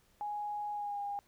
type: tone with pitch glide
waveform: sine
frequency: 830.6 to 810.2 Hz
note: G#5 to G#5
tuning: 0 to -43 cents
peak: -35 dBFS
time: 0.21-1.19 s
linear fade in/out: 0 ms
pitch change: -43 cents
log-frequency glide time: 0.73-1.01 s
effects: pink hiss -69 dBFS RMS until 1.27 s